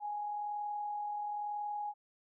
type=tone with amplitude modulation; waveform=sine; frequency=830.6 Hz; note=G#5; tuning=in tune; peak=-34 dBFS; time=0-1.94 s; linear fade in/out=50 ms; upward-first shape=sine; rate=41 Hz; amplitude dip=30%; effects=none